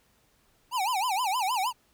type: tone with vibrato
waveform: square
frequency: 873 Hz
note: A5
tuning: 14 cents flat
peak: -26 dBFS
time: 0.71-1.73 s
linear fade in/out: 50 ms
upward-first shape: sine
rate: 6.4 Hz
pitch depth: 280 cents each way
effects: pink hiss -66 dBFS RMS until 1.93 s